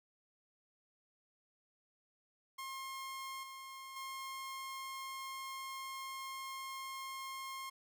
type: tone with level steps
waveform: sawtooth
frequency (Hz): 1069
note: C6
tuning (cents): +37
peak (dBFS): -39 / -44 / -39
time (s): 2.58-7.7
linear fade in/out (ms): 10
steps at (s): 3.43 / 3.96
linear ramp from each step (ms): 5
effects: none